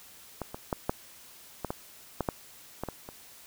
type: clicks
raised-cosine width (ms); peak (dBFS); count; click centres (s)
1; -19 / -23 / -14 / -12 / -17 / -17 / -14 / -13 / -18 / -20 / -27; 11; 0.417 / 0.545 / 0.728 / 0.895 / 1.647 / 1.705 / 2.207 / 2.288 / 2.836 / 2.887 / 3.089
effects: white hiss -52 dBFS RMS until 3.46 s